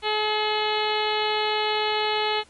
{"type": "harmonic tone", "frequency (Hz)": 426.6, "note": "G#4", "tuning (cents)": 46, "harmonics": [1, 2, 3, 4, 5, 6, 7, 8, 9, 10], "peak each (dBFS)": [-27, -26, -33, -35, -32, -34, -31, -34, -35, -34], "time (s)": [0.02, 2.44], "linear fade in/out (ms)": 50, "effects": ["pink hiss -55 dBFS RMS until 2.49 s", "MP3 48 kbps"]}